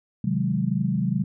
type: chord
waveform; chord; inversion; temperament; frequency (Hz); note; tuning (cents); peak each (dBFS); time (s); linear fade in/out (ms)
sine; Ab dominant seventh; first; equal; 130.81 / 155.56 / 185 / 207.7; C3 / Eb3 / Gb3 / Ab3; 0 / 0 / 0 / 0; -27 / -28 / -25 / -27; 0.24-1.24; 5
effects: none